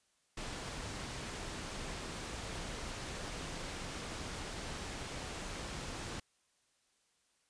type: low-pass noise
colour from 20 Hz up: pink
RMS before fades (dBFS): -43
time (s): 0.37-6.2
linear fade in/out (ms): 5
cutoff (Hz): 8700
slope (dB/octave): 12
effects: white hiss -75 dBFS RMS until 7.49 s + resampled to 22050 Hz